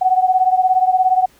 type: beating tone pair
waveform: sine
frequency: 740 / 757 Hz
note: F#5 / F#5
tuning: 0 / +39 cents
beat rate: 17 Hz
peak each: -13 / -16 dBFS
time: 0.01-1.26 s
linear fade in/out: 10 ms
effects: pink hiss -52 dBFS RMS until 1.39 s